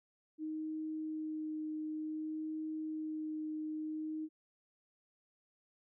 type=tone with vibrato; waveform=sine; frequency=311.1 Hz; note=D#4; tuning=in tune; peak=-37 dBFS; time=0.38-4.29 s; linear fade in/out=50 ms; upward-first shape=sine; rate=0.55 Hz; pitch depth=10 cents each way; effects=none